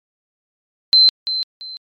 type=tone with echo; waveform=sine; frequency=4088 Hz; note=C8; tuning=41 cents flat; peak=-7 dBFS; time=0.93-1.09 s; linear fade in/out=0 ms; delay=340 ms; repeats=2; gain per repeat=-11 dB; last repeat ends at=1.77 s; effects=MP3 64 kbps